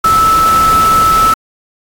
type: tone in noise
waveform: sine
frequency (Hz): 1311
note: E6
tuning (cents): -10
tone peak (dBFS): -6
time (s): 0.04-1.34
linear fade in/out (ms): 5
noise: pink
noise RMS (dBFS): -19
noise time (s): 0.04-1.34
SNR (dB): +10
effects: AAC 64 kbps